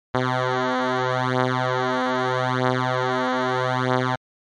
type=beating tone pair; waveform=5% pulse; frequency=127 / 127.79 Hz; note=B2 / C3; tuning=+49 / -40 cents; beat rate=0.79 Hz; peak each=-11 dBFS; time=0.14-4.16 s; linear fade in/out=10 ms; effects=low-pass 3000 Hz 12 dB/octave + MP3 64 kbps